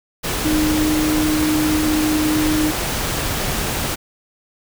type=tone in noise; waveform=sine; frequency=307.4 Hz; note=D#4; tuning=21 cents flat; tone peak=-16 dBFS; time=0.44-2.72 s; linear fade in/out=20 ms; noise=pink; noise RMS=-22 dBFS; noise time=0.23-3.96 s; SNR=+3 dB; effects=none